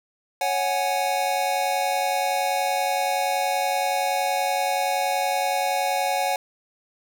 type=chord; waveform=square; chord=C# suspended fourth; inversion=none; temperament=equal; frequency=554.4 / 740 / 830.6 Hz; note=C#5 / F#5 / G#5; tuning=0 / 0 / 0 cents; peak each=-29 / -25 / -27 dBFS; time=0.41-6.36 s; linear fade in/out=2 ms; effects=none